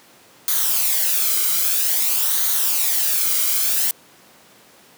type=noise with flanger; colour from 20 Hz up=blue; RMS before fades=-19 dBFS; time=0.48-3.91 s; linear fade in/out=0 ms; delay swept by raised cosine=0.38 to 1.14 ms; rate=0.51 Hz; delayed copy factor=-0.55; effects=pink hiss -49 dBFS RMS until 4.97 s + high-pass 200 Hz 12 dB/octave